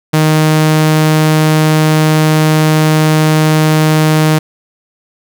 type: tone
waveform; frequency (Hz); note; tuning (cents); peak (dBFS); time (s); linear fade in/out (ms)
sawtooth; 155.56; D#3; 0; -3; 0.13-4.39; 10
effects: none